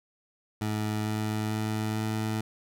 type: tone with pitch steps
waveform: 20% pulse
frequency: 107 / 107.74 / 108.49 / 109.25 Hz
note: A2 / A2 / A2 / A2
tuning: -48 / -36 / -24 / -12 cents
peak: -23 dBFS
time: 0.61-2.41 s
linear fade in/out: 5 ms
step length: 450 ms
effects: none